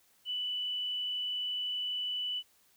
sine tone with frequency modulation, 2976 Hz, F#7, 9 cents sharp, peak -32 dBFS, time 0.25-2.43 s, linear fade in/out 50 ms, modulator 38.4 Hz, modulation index 0.44, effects white hiss -67 dBFS RMS until 2.76 s

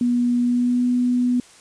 sine tone with pitch glide, 242.7 to 246.7 Hz, B3 to B3, -30 to -2 cents, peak -16 dBFS, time 0.01-1.4 s, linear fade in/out 2 ms, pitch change +28 cents, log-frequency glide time 0.41-0.85 s, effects white hiss -48 dBFS RMS until 1.6 s + resampled to 22050 Hz

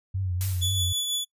sine tone with vibrato, 92.5 Hz, F#2, in tune, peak -25 dBFS, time 0.14-0.93 s, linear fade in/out 10 ms, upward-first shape triangle, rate 3.8 Hz, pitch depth 84 cents each way
blue noise with exponential decay, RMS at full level -30 dBFS, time 0.41-1.06 s, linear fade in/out 0 ms, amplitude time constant 140 ms
sawtooth tone with tremolo, 3438 Hz, A7, 41 cents flat, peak -21 dBFS, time 0.61-1.25 s, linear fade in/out 20 ms, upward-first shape triangle, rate 6.1 Hz, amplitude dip 40%
effects noise-tail reverb RT60 0.1 s tail -23 dB re dry + resampled to 32000 Hz

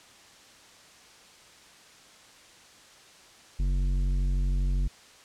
triangle tone with tanh clipping, 46.31 Hz, F#1, 2 cents sharp, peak -25 dBFS, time 3.59-4.88 s, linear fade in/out 10 ms, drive 15 dB, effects white hiss -53 dBFS RMS until 5.24 s + low-pass 7000 Hz 12 dB/octave

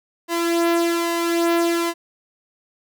sawtooth tone with flanger, 338.7 Hz, E4, 47 cents sharp, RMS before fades -20 dBFS, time 0.28-1.94 s, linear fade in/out 50 ms, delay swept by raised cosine 1.9 to 2.9 ms, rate 1.2 Hz, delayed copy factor +0.55, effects none

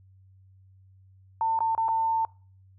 sine tone with dropouts, 899 Hz, A5, 37 cents sharp, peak -22 dBFS, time 1.41-2.25 s, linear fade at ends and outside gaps 1 ms, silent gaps 1.59-1.605 / 1.75-1.778 / 1.883-1.888 s, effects noise-tail reverb RT60 0.4 s tail -24 dB re dry + added 95 Hz sine -53 dBFS peak until 2.78 s

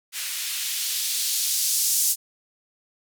violet noise with band-pass filter sweep, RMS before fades -25 dBFS, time 0.12-2.16 s, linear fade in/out 50 ms, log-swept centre 2000 to 6900 Hz, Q 1.1, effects none

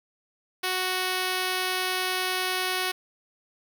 5% pulse tone, 370 Hz, F#4, in tune, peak -14 dBFS, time 0.63-2.92 s, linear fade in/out 10 ms, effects none

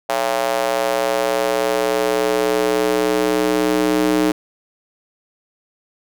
square tone with high-pass filter sweep, 61.74 Hz, B1, in tune, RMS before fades -18 dBFS, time 0.09-4.32 s, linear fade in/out 5 ms, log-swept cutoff 650 to 320 Hz, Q 2.9, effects none

